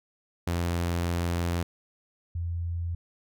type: tone pair in turn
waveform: sawtooth / sine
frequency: 86.1 / 85.31 Hz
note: F2 / F2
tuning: -24 / -40 cents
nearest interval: unison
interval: 16 cents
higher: first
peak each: -22 / -28 dBFS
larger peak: first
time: 0.47-1.63 / 2.35-2.95 s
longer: first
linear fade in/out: 5 ms
effects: none